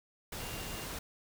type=tone in noise; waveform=sine; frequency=2794 Hz; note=F7; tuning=in tune; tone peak=-50 dBFS; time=0.4-0.85 s; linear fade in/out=5 ms; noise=pink; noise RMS=-41 dBFS; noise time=0.32-0.99 s; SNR=-12 dB; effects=none